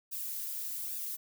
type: noise with flanger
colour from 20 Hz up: violet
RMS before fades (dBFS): -38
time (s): 0.11-1.17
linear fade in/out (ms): 20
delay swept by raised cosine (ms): 0.94 to 4.14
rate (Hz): 1.2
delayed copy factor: -0.65
effects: none